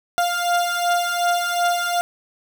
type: beating tone pair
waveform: 30% pulse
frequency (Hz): 698.5 / 701.2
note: F5 / F5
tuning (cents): 0 / +7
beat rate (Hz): 2.7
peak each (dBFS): -20 / -18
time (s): 0.18-2.01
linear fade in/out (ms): 0
effects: none